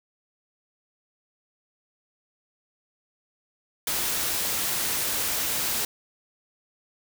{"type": "noise", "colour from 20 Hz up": "white", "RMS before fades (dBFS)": -27, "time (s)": [3.87, 5.85], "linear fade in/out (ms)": 2, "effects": []}